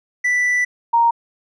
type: tone pair in turn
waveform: triangle / sine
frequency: 1975.5 / 932.3 Hz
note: B6 / A#5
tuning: 0 / 0 cents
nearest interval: octave + minor second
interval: 1300 cents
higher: first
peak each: -13 / -11 dBFS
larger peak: second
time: 0.24-0.65 / 0.93-1.11 s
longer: first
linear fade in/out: 10 ms
effects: resampled to 22050 Hz